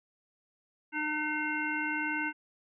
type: harmonic tone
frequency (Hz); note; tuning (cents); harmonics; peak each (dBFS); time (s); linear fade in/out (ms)
303.5; D#4; -43; 1 / 3 / 5 / 7 / 9; -36 / -38 / -34 / -36 / -39; 0.92-2.33; 50
effects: none